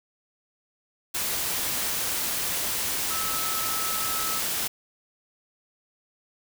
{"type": "tone in noise", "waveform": "sine", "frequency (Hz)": 1300, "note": "E6", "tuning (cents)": -24, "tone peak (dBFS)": -33, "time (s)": [3.1, 4.4], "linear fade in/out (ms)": 10, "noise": "white", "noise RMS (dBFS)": -28, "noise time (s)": [1.14, 4.68], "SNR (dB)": -8, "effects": []}